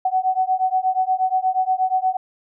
sine beating tone pair, 745 / 753.4 Hz, F#5 / F#5, +12 / +31 cents, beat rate 8.4 Hz, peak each -20 dBFS, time 0.05-2.17 s, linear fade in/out 5 ms, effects none

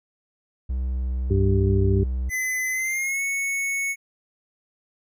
triangle tone with vibrato, 63.5 Hz, B1, 49 cents sharp, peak -21 dBFS, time 0.69-2.3 s, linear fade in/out 10 ms, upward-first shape triangle, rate 1.8 Hz, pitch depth 10 cents each way
harmonic tone, 97.3 Hz, G2, 12 cents flat, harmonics 1 / 2 / 3 / 4, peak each -19 / -27 / -31 / -24 dBFS, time 1.3-2.04 s, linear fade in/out 10 ms
square tone with pitch glide, 2026 to 2209 Hz, B6 to C#7, +44 to -7 cents, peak -24 dBFS, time 2.29-3.96 s, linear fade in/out 50 ms, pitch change +149 cents, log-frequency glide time 2.71-3.22 s
effects none

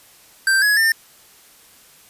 square tone with pitch steps, 1568 / 1680.5 / 1801.2 Hz, G6 / G#6 / A6, 0 / +20 / +40 cents, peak -14 dBFS, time 0.47-0.92 s, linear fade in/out 2 ms, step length 150 ms, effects white hiss -49 dBFS RMS until 2.09 s + resampled to 32000 Hz

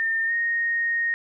sine tone with pitch glide, 1811 to 1859.8 Hz, A6 to A#6, +49 to -5 cents, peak -21 dBFS, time 0-1.14 s, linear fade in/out 0 ms, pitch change +46 cents, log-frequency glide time 0.26-0.32 s, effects none

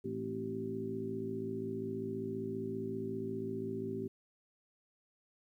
harmonic tone with a mistuned harmonic, 55 Hz, A1, in tune, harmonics 2 / 3 / 4 / 5 / 6 / 7, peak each -46 / -48 / -43 / -43 / -50 / -39 dBFS, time 0.04-4.08 s, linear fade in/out 10 ms, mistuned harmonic 5, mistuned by -61 cents, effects 12-bit

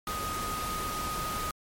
sine tone in noise, 1244.5 Hz, D#6, in tune, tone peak -33 dBFS, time 0.07-1.51 s, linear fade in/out 2 ms, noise pink, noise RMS -36 dBFS, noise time 0.07-1.51 s, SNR 0 dB, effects MP3 64 kbps

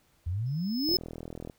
sine exponential sweep, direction up, 80 to 383.3 Hz, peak -28 dBFS, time 0.26-0.97 s, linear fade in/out 10 ms
square tone with exponential growth, 5200 Hz, E8, 24 cents flat, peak -22 dBFS, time 0.46-0.97 s, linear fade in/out 2 ms, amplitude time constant 110 ms
click train, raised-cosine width 2 ms, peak -26 dBFS, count 26, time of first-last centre 0.89-1.498 s, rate 41.1 Hz
effects pink hiss -67 dBFS RMS until 1.58 s

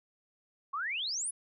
sine exponential sweep, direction up, 1057 to 10548 Hz, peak -32 dBFS, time 0.73-1.31 s, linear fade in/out 10 ms, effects none

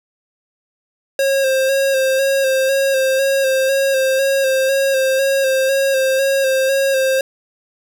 square tone with vibrato, 537 Hz, C5, 45 cents sharp, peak -14 dBFS, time 1.19-7.21 s, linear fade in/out 2 ms, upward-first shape square, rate 2 Hz, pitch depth 26 cents each way, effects none

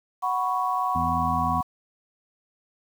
sine chord, F# suspended fourth, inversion none, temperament just, 740 / 986.7 / 1110 Hz, F#5 / B5 / C#6, 0 / -2 / +2 cents, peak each -27 / -28 / -26 dBFS, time 0.22-1.63 s, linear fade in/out 20 ms
harmonic tone, 82.41 Hz, E2, in tune, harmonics 1 / 2 / 3, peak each -31 / -31 / -31 dBFS, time 0.95-1.61 s, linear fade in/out 5 ms
effects 8-bit

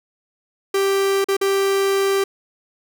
45% pulse tone with dropouts, 391.8 Hz, G4, 1 cent flat, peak -16 dBFS, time 0.74-2.24 s, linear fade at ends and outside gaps 5 ms, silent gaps 1.244-1.285 / 1.368-1.412 s, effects none

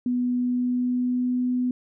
sine tone with pitch glide, 246.9 to 249.6 Hz, B3 to B3, 0 to +19 cents, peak -21 dBFS, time 0.06-1.71 s, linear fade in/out 2 ms, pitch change +19 cents, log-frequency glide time 0.34-1.48 s, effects none

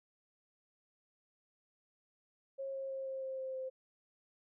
sine tone with pitch steps, 542 / 538.6 / 535.2 / 531.8 / 528.4 / 525.1 / 521.7 Hz, C#5 / C#5 / C5 / C5 / C5 / C5 / C5, -39 / -50 / +39 / +28 / +17 / +6 / -5 cents, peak -38 dBFS, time 2.58-3.7 s, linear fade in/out 20 ms, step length 160 ms, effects none

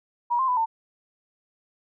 sine tone with pitch steps, 958 / 1050 / 996 / 899 Hz, A#5 / C6 / B5 / A5, +47 / +6 / +14 / +37 cents, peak -20 dBFS, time 0.3-0.66 s, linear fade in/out 20 ms, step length 90 ms, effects none

